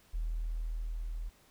sine tone with level ramp, 40.35 Hz, E1, 36 cents flat, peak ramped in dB -30 to -35 dBFS, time 0.13-1.3 s, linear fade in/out 20 ms, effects tanh soft clip ceiling -27 dBFS + pink hiss -64 dBFS RMS until 1.5 s

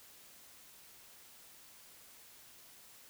silence, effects white hiss -58 dBFS RMS until 3.09 s

